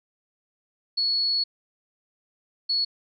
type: tone bursts at uneven times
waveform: sine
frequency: 4381 Hz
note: C#8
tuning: 21 cents flat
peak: -21 dBFS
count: 2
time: 0.97-1.44 / 2.69-2.85 s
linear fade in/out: 10 ms
effects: none